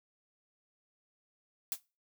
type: noise with exponential decay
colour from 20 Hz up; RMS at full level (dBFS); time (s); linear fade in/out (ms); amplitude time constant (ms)
blue; -30; 1.72-1.8; 0; 17
effects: noise-tail reverb RT60 0.3 s tail -22 dB re dry